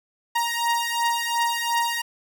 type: beating tone pair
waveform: sawtooth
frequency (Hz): 936 / 938.8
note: A#5 / A#5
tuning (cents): +7 / +12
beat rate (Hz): 2.8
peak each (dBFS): -21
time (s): 0.35-2.02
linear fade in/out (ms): 10
effects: none